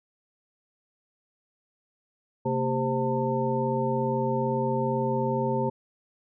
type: tone cluster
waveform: sine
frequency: 131.5 / 229.1 / 395.6 / 523 / 899 Hz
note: C3 / A#3 / G4 / C5 / A5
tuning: +9 / -30 / +16 / -1 / +37 cents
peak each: -30 dBFS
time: 2.45-5.7 s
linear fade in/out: 10 ms
effects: none